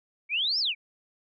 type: exponential two-way sweep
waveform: sine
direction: up then down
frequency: 2217 to 5500 to 2217 Hz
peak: -24 dBFS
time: 0.29-0.75 s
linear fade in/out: 50 ms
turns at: 0.59 s
effects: none